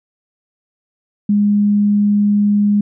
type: tone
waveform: sine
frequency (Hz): 205.7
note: G#3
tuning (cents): -16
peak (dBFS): -10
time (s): 1.29-2.81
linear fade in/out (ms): 5
effects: none